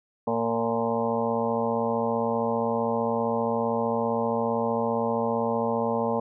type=harmonic tone with a mistuned harmonic; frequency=115.3 Hz; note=A#2; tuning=19 cents flat; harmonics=1 / 2 / 4 / 5 / 6 / 7 / 8 / 9; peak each=-38 / -29 / -28 / -30 / -35 / -32 / -34 / -35 dBFS; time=0.27-6.2 s; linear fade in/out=5 ms; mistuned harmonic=7; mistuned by=+47 cents; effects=none